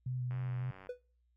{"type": "tone with vibrato", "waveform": "sine", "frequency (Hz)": 125.6, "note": "B2", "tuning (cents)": 30, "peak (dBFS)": -34, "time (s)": [0.06, 0.71], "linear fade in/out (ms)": 5, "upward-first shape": "square", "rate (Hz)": 3.6, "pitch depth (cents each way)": 16}
{"type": "click train", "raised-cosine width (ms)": 0.5, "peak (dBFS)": -37, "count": 54, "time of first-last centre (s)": [0.31, 0.87], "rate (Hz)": 94.6}
{"type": "tone with exponential decay", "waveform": "triangle", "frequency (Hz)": 495.1, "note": "B4", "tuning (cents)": 4, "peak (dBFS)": -32, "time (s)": [0.89, 1.02], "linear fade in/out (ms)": 5, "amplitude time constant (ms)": 27}
{"effects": ["noise-tail reverb RT60 0.4 s tail -24 dB re dry", "added 60 Hz sine -70 dBFS peak until 1.36 s"]}